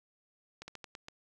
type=slowing click train; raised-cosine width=0.2 ms; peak=-27 dBFS; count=6; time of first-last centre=0.62-1.084 s; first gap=60 ms; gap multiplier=1.22; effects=none